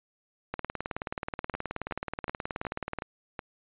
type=two click trains; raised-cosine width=0.5 ms; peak=-17 / -19 dBFS; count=47 / 6; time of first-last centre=0.54-2.987 / 1.54-3.392 s; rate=18.8 / 2.7 Hz; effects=resampled to 8000 Hz